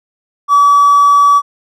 triangle tone with hard clipping, 1145 Hz, D6, 44 cents flat, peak -5 dBFS, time 0.48-1.42 s, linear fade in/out 50 ms, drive 4 dB, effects none

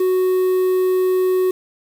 triangle tone with quantisation, 370 Hz, F#4, in tune, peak -12 dBFS, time 0-1.51 s, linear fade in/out 5 ms, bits 6, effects none

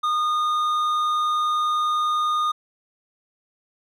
sine tone with hard clipping, 1225 Hz, D#6, 27 cents flat, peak -21 dBFS, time 0.03-2.52 s, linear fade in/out 10 ms, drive 6 dB, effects none

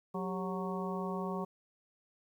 harmonic tone with a mistuned harmonic, 184.6 Hz, F#3, 4 cents flat, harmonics 1 / 2 / 3 / 4 / 5 / 6, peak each -37 / -40 / -44 / -45 / -44 / -43 dBFS, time 0.14-1.45 s, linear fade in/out 10 ms, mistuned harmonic 2, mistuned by +110 cents, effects 11-bit

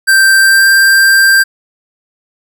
square tone with pitch glide, 1568 to 1579.8 Hz, G6 to G6, 0 to +13 cents, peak -5 dBFS, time 0.07-1.44 s, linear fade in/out 20 ms, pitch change +13 cents, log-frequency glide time 0.37-0.67 s, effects none

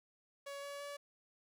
sawtooth tone with pitch steps, 562 / 567.2 / 572.5 Hz, C#5 / C#5 / D5, +24 / +40 / -44 cents, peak -40 dBFS, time 0.46-0.97 s, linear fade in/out 10 ms, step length 170 ms, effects low-pass 12000 Hz 12 dB/octave + 11-bit

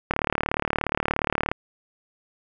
click train, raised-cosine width 0.5 ms, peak -7 dBFS, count 53, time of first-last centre 0.11-1.515 s, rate 37 Hz, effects none

